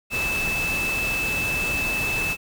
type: tone in noise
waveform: sine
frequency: 2623 Hz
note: E7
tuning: 9 cents flat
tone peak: -23 dBFS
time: 0.1-2.37 s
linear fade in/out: 50 ms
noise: pink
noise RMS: -30 dBFS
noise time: 0.1-2.37 s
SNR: +4 dB
effects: none